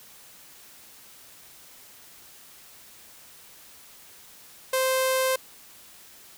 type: tone with low-pass filter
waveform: sawtooth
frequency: 522 Hz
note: C5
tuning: 4 cents flat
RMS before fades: -24 dBFS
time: 4.73-5.36 s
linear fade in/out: 5 ms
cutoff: 12000 Hz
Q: 2.4
effects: white hiss -50 dBFS RMS until 6.37 s